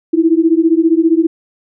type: beating tone pair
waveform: sine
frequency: 320 / 335 Hz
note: D#4 / E4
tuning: +49 / +28 cents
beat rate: 15 Hz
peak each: -11 dBFS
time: 0.13-1.27 s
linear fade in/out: 10 ms
effects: none